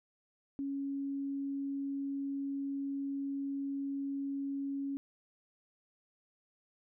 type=tone; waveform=sine; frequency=277.2 Hz; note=C#4; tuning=in tune; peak=-34 dBFS; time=0.59-4.97 s; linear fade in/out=0 ms; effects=none